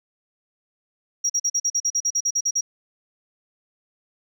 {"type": "tone bursts", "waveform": "sine", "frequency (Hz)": 5690, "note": "F8", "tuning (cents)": 31, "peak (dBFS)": -17, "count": 14, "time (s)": [1.24, 2.61], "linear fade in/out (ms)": 10, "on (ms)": 57, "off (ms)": 44, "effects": ["tanh soft clip ceiling -15 dBFS"]}